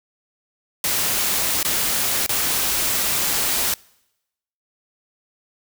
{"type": "noise with dropouts", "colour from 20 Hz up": "white", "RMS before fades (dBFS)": -21, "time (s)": [0.84, 3.74], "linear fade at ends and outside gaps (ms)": 2, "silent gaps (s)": [[1.63, 1.648], [2.264, 2.292]], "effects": ["noise-tail reverb RT60 0.9 s tail -25 dB re dry"]}